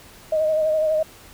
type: tone with vibrato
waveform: sine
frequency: 624 Hz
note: D#5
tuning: 5 cents sharp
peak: -17 dBFS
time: 0.32-1.03 s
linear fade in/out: 5 ms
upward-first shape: sine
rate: 12 Hz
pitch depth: 32 cents each way
effects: pink hiss -46 dBFS RMS until 1.33 s